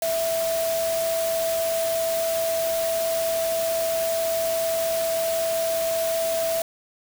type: tone in noise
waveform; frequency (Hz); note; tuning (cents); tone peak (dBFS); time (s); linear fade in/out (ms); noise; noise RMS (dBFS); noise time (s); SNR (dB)
sine; 659.3; E5; 0; -22; 0.02-6.62; 2; white; -31; 0.02-6.62; +6
effects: none